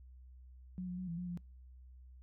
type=tone with pitch steps; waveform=sine; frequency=182.5 / 179 / 184 / 167.9 / 178.8 / 174.7 Hz; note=F#3 / F3 / F#3 / E3 / F3 / F3; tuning=-24 / +43 / -9 / +32 / +41 / +1 cents; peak=-38 dBFS; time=0.78-1.374 s; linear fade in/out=0 ms; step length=99 ms; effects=noise-tail reverb RT60 0.4 s tail -26 dB re dry + added 63 Hz sine -53 dBFS peak until 2.22 s